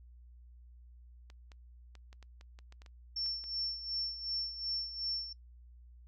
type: clicks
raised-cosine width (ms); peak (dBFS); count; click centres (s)
0.2; -38; 12; 1.301 / 1.518 / 1.953 / 2.129 / 2.227 / 2.411 / 2.589 / 2.724 / 2.819 / 2.862 / 3.262 / 3.44
type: tone with tremolo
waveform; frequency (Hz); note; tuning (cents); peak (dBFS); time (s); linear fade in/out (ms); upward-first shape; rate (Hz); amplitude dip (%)
sine; 5420; E8; +47; -32; 3.16-5.33; 5; sine; 2.7; 70
effects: noise-tail reverb RT60 0.1 s tail -25 dB re dry + added 60 Hz sine -53 dBFS peak until 6.07 s